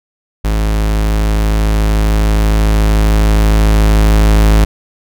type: tone with level ramp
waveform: 45% pulse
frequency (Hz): 53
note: G#1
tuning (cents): +36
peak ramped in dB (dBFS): -11 to -5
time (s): 0.44-4.65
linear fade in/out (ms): 10
effects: none